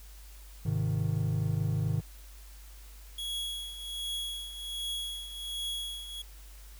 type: chord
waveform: triangle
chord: Ab major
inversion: none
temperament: equal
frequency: 103.83 / 130.81 / 155.56 Hz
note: Ab2 / C3 / Eb3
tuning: 0 / 0 / 0 cents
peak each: -29 / -31 / -29 dBFS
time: 0.65-2.01 s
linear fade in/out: 10 ms
type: tone with tremolo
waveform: 45% pulse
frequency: 3334 Hz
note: G#7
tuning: 6 cents sharp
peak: -32 dBFS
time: 3.18-6.22 s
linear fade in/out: 5 ms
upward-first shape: triangle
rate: 1.3 Hz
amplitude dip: 70%
effects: added 50 Hz sine -47 dBFS peak until 6.79 s + white hiss -56 dBFS RMS until 6.79 s